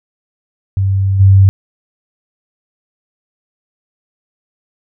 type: tone with level steps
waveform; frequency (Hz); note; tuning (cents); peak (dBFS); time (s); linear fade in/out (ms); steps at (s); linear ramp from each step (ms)
sine; 97; G2; -18; -10 / -3; 0.77-1.49; 0; 1.19; 20
effects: none